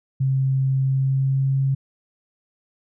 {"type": "tone with pitch glide", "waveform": "sine", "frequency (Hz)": [133.6, 135.46], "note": ["C3", "C#3"], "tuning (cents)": [36, -40], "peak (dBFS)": -17, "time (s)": [0.2, 1.75], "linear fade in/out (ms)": 10, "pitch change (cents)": 24, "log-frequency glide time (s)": [0.82, 1.6], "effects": []}